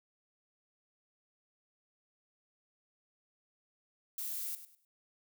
violet noise with echo, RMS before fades -39 dBFS, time 4.18-4.55 s, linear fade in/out 2 ms, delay 100 ms, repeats 3, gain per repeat -12 dB, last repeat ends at 4.85 s, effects none

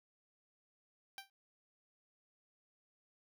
10% pulse tone with exponential decay, 784 Hz, G5, in tune, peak -34 dBFS, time 1.18-1.3 s, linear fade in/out 1 ms, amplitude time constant 26 ms, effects none

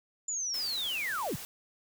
sine linear sweep, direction down, 7110 to 78 Hz, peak -31 dBFS, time 0.28-1.36 s, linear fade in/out 5 ms
white noise, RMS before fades -43 dBFS, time 0.54-1.45 s, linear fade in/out 0 ms
effects none

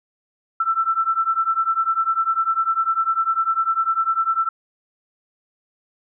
sine beating tone pair, 1328 / 1338 Hz, E6 / E6, +12 / +25 cents, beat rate 10 Hz, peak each -21 / -20 dBFS, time 0.6-4.49 s, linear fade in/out 5 ms, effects none

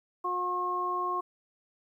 harmonic tone, 360 Hz, F#4, 47 cents flat, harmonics 1 / 2 / 3, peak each -36 / -38 / -29 dBFS, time 0.24-1.21 s, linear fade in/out 10 ms, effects 11-bit

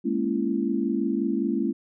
sine chord, A# half-diminished seventh, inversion third, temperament equal with one note detuned, 207.7 / 233.1 / 277.2 / 336.6 Hz, G#3 / A#3 / C#4 / E4, 0 / 0 / 0 / +36 cents, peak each -28 dBFS, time 0.04-1.73 s, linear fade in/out 20 ms, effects none

